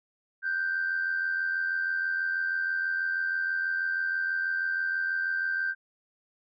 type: tone pair together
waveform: sine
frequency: 1480 / 1566.2 Hz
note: F#6 / G6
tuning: 0 / -2 cents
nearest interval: minor second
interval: 98 cents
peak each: -34 / -26 dBFS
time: 0.42-5.75 s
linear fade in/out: 50 ms
effects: tanh soft clip ceiling -21 dBFS